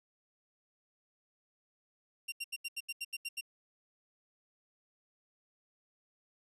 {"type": "tone bursts", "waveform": "sawtooth", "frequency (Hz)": 2767, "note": "F7", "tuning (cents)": -17, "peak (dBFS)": -33, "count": 10, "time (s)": [2.28, 3.411], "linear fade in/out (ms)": 10, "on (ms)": 42, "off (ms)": 79, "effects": ["resampled to 32000 Hz"]}